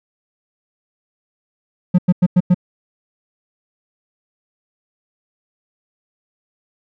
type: tone bursts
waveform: triangle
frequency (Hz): 179.3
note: F3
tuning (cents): +46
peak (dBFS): -6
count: 5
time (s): 1.94-2.545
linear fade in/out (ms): 10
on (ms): 45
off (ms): 95
effects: none